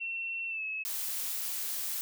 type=tone with pitch glide; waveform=sine; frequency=2709 to 2584 Hz; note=E7 to E7; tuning=+47 to -35 cents; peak=-33 dBFS; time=0-0.84 s; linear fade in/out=20 ms; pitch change=-82 cents; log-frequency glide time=0.48-0.63 s
type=noise; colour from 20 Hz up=blue; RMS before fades=-35 dBFS; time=0.85-2.01 s; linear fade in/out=0 ms
effects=none